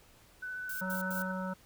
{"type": "tone with vibrato", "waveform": "sine", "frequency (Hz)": 1500, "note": "F#6", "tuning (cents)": 23, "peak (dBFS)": -37, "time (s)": [0.42, 1.32], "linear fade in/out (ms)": 10, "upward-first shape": "triangle", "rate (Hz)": 14, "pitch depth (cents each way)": 14}
{"type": "noise bursts", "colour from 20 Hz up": "violet", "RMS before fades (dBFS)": -42, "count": 3, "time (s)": [0.69, 1.224], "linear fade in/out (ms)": 5, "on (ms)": 120, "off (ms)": 87}
{"type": "harmonic tone", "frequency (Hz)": 186.6, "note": "F#3", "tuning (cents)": 15, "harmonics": [1, 3, 5, 7, 8], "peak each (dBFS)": [-36, -41, -43, -44, -45], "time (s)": [0.81, 1.54], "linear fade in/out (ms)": 10}
{"effects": ["pink hiss -61 dBFS RMS until 1.65 s"]}